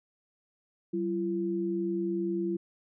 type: tone pair together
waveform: sine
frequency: 190.5 / 340.3 Hz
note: G3 / F4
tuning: -49 / -45 cents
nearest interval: minor seventh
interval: 1004 cents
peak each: -33 / -29 dBFS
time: 0.93-2.57 s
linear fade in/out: 10 ms
effects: none